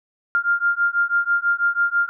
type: beating tone pair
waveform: sine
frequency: 1396.9 / 1403 Hz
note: F6 / F6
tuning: 0 / +8 cents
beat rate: 6.1 Hz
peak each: -20 dBFS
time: 0.35-2.09 s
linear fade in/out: 0 ms
effects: none